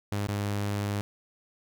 sawtooth tone with dropouts, 102 Hz, G#2, 31 cents flat, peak -24 dBFS, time 0.12-1.01 s, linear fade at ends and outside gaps 0 ms, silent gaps 0.27-0.285 s, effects none

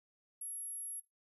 sine tone, 11220 Hz, F9, 7 cents sharp, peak -40 dBFS, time 0.41-1 s, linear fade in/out 5 ms, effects noise-tail reverb RT60 0.2 s tail -20 dB re dry

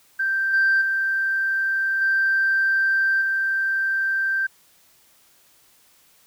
sine tone with level steps, 1568 Hz, G6, in tune, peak -19 / -14 / -19 / -16 / -19 dBFS, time 0.19-4.47 s, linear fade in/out 10 ms, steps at 0.53 / 0.81 / 2.01 / 3.21 s, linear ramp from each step 10 ms, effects tanh soft clip ceiling -12 dBFS + white hiss -57 dBFS RMS until 6.26 s

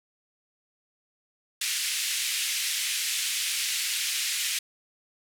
pink band-pass noise, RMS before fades -29 dBFS, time 1.61-4.59 s, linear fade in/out 5 ms, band 2200 to 12000 Hz, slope 24 dB/octave, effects none

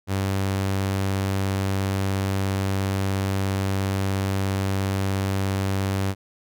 sawtooth tone, 97 Hz, G2, 18 cents flat, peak -18 dBFS, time 0.07-6.15 s, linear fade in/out 50 ms, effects none

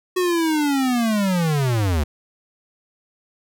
square linear sweep, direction down, 370 to 69.3 Hz, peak -18 dBFS, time 0.16-2.04 s, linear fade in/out 10 ms, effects none

